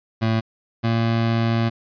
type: tone pair in turn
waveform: 25% pulse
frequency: 112.5 / 114.73 Hz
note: A2 / A#2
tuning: +39 / -27 cents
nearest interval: unison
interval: 34 cents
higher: second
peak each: -14 dBFS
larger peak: neither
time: 0.21-0.41 / 0.83-1.7 s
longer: second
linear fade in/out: 20 ms
effects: resampled to 11025 Hz